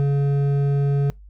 triangle tone with hard clipping, 141 Hz, C#3, 30 cents sharp, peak -18 dBFS, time 0-1.1 s, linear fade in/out 0 ms, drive 11 dB, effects noise-tail reverb RT60 0.2 s tail -25 dB re dry + added 50 Hz sine -41 dBFS peak until 1.29 s

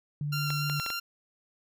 sine tone, 146.83 Hz, D3, in tune, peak -29 dBFS, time 0.21-0.8 s, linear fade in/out 2 ms
15% pulse tone with vibrato, 1378 Hz, F6, 24 cents flat, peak -25 dBFS, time 0.32-1 s, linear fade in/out 10 ms, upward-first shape square, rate 3.4 Hz, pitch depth 9 cents each way
clicks, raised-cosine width 0.3 ms, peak -20 dBFS, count 5, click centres 0.504 / 0.698 / 0.799 / 0.863 / 0.903 s
effects none

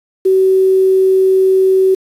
sine tone with quantisation, 379.4 Hz, F#4, 43 cents sharp, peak -7 dBFS, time 0.25-1.95 s, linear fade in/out 10 ms, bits 6, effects resampled to 32000 Hz

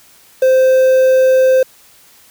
triangle tone with quantisation, 520 Hz, C5, 11 cents flat, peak -5 dBFS, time 0.42-1.63 s, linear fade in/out 5 ms, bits 5, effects white hiss -46 dBFS RMS until 2.3 s

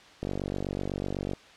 click train, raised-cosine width 2 ms, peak -18 dBFS, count 54, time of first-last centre 0.23-1.334 s, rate 48 Hz, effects white hiss -52 dBFS RMS until 1.56 s + low-pass 4000 Hz 12 dB/octave

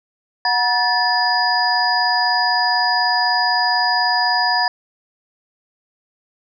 sine tone cluster, 734 / 957 / 1745 / 4912 Hz, F#5 / A#5 / A6 / D#8, -14 / +45 / -15 / -23 cents, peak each -20 dBFS, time 0.45-4.68 s, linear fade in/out 2 ms, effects none

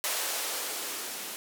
violet noise with band-pass filter sweep, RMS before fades -34 dBFS, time 0.04-1.36 s, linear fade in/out 0 ms, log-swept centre 640 to 230 Hz, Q 1.4, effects none

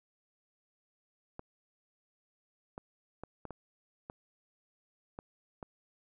clicks, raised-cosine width 1 ms, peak -28 dBFS, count 8, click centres 1.394 / 2.779 / 3.236 / 3.453 / 3.507 / 4.099 / 5.189 / 5.628 s, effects none

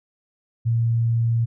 sine tone, 115.8 Hz, A#2, 11 cents flat, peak -17 dBFS, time 0.65-1.46 s, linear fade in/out 20 ms, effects none

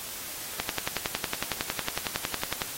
two click trains, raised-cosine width 0.2 ms, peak -23 / -9 dBFS, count 6 / 23, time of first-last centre 0.09-2.322 / 0.6-2.618 s, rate 2.24 / 10.9 Hz, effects white hiss -38 dBFS RMS until 2.77 s + AAC 48 kbps

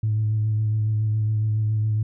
sine tone with vibrato, 108 Hz, A2, 32 cents flat, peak -18 dBFS, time 0.03-2.03 s, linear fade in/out 5 ms, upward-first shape sine, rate 7.2 Hz, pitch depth 22 cents each way, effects tanh soft clip ceiling -15 dBFS

